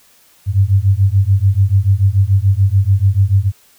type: beating tone pair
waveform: sine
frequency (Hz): 94.6 / 101.5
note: F#2 / G#2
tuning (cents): +39 / -39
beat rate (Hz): 6.9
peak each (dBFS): -12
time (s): 0.46-3.52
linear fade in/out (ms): 50
effects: white hiss -50 dBFS RMS until 3.78 s